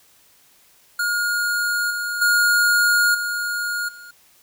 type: tone with level steps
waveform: square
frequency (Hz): 1428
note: F6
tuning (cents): +38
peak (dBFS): -20 / -24 / -15 / -23 / -39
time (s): 0.99-4.11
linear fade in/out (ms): 5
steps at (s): 1.9 / 2.21 / 3.14 / 3.88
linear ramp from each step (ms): 10
effects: white hiss -55 dBFS RMS until 4.42 s